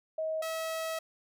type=tone pair in turn; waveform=sine / sawtooth; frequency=634 / 645.8 Hz; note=D#5 / E5; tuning=+32 / -36 cents; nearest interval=unison; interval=32 cents; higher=second; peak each=-30 / -29 dBFS; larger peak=second; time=0.18-0.42 / 0.42-0.99 s; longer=second; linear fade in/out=5 ms; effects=none